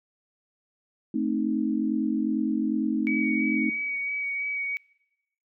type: chord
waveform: sine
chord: A diminished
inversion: none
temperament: equal with one note detuned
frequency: 220 / 262.4 / 311.1 Hz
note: A3 / C4 / Eb4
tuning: 0 / +5 / 0 cents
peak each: -28 dBFS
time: 1.14-3.7 s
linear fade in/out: 5 ms
type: tone with vibrato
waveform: sine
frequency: 2260 Hz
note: C#7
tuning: 33 cents sharp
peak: -27 dBFS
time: 3.07-4.77 s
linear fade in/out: 0 ms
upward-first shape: sine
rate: 3 Hz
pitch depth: 15 cents each way
effects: noise-tail reverb RT60 0.9 s tail -24 dB re dry